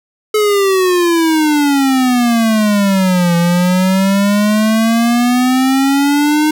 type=exponential two-way sweep; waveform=square; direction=down then up; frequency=430.7 to 170 to 308.6 Hz; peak=-10 dBFS; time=0.34-6.51 s; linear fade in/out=5 ms; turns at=3.36 s; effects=none